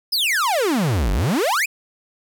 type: exponential two-way sweep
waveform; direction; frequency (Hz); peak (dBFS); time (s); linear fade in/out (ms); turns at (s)
45% pulse; down then up; 5274 to 44.34 to 2662; -17; 0.12-1.66; 10; 1.12
effects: none